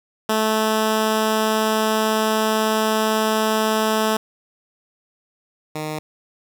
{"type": "tone pair in turn", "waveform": "10% pulse", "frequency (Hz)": [218.1, 154.22], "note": ["A3", "D#3"], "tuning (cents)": [-15, -15], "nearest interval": "tritone", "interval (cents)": 600, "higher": "first", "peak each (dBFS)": [-9, -17], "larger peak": "first", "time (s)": [[0.29, 4.17], [5.75, 5.99]], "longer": "first", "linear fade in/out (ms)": 5, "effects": []}